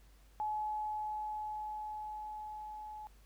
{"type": "tone with level ramp", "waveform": "sine", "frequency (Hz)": 852, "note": "G#5", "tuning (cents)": 44, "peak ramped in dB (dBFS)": [-33, -44], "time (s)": [0.4, 3.07], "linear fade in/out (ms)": 0, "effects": ["added 50 Hz sine -59 dBFS peak until 3.25 s", "pink hiss -68 dBFS RMS until 3.25 s"]}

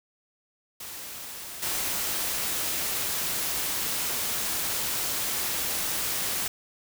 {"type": "noise with level steps", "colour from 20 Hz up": "white", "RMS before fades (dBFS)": [-39, -29], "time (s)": [0.8, 6.48], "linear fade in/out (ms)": 5, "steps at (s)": 1.62, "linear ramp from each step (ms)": 10, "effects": []}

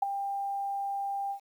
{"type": "tone with ADSR envelope", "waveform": "sine", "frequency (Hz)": 795, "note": "G5", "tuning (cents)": 24, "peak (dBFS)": -19, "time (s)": [0.02, 1.4], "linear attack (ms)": 8, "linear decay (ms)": 8, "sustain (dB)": -11, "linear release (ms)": 93, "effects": ["10-bit"]}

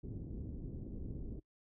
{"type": "low-pass noise", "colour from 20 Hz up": "pink", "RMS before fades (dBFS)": -44, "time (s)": [0.03, 1.4], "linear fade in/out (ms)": 10, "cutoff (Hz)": 350, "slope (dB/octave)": 24, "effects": ["noise-tail reverb RT60 0.1 s tail -22 dB re dry"]}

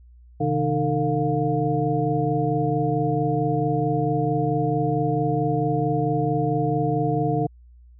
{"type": "tone cluster", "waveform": "sine", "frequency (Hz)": [131.3, 155.8, 305.4, 451.1, 707], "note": ["C3", "D#3", "D#4", "A4", "F5"], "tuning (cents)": [6, 3, -32, 43, 21], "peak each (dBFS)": -26, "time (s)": [0.4, 7.47], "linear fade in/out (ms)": 10, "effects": ["added 60 Hz sine -46 dBFS peak until 7.99 s"]}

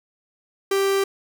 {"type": "tone", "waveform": "45% pulse", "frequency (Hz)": 391.8, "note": "G4", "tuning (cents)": -1, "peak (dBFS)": -18, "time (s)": [0.71, 1.04], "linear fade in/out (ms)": 5, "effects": []}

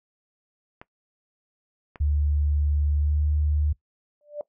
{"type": "clicks", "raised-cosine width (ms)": 0.5, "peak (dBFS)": -26, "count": 2, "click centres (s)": [0.815, 1.958]}
{"type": "tone with pitch glide", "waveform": "sine", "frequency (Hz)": [73.42, 74.75], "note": ["D2", "D2"], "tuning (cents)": [0, 31], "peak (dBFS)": -20, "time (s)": [2, 3.73], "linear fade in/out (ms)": 10, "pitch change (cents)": 31, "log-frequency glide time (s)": [2.98, 3.18]}
{"type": "tone with exponential growth", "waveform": "sine", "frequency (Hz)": 590, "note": "D5", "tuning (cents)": 8, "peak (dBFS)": -25, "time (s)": [4.21, 4.41], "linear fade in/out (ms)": 1, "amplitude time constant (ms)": 42}
{"effects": ["noise-tail reverb RT60 0.1 s tail -19 dB re dry"]}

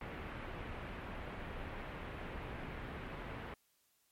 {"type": "low-pass noise", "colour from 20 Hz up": "pink", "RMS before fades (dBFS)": -45, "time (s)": [0.01, 3.54], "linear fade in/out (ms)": 2, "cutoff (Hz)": 2600, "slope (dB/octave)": 24, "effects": ["white hiss -75 dBFS RMS until 4.11 s", "MP3 64 kbps"]}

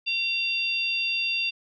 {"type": "tone cluster", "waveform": "sine", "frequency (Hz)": [2742, 3566, 4714], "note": ["F7", "A7", "D8"], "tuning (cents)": [-32, 22, 6], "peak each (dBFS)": [-25, -32, -32], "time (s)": [0.06, 1.51], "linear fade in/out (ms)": 20, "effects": []}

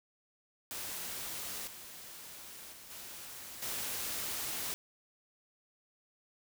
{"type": "noise with level steps", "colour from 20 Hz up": "white", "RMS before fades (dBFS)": [-41, -49, -52, -47, -38], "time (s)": [0.71, 4.74], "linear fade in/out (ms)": 0, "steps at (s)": [1.67, 2.72, 2.9, 3.62], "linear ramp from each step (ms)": 5, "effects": []}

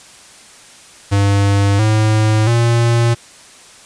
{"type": "tone with pitch steps", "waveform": "square", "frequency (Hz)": [100, 108.42, 117.55], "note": ["G2", "A2", "A#2"], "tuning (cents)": [35, -25, 15], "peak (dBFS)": -11, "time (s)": [1.11, 3.15], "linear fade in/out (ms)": 20, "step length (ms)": 680, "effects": ["white hiss -41 dBFS RMS until 3.85 s", "resampled to 22050 Hz"]}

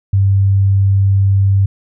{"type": "tone", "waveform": "sine", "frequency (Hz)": 98, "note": "G2", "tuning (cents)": 0, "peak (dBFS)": -8, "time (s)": [0.13, 1.66], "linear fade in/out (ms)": 5, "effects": []}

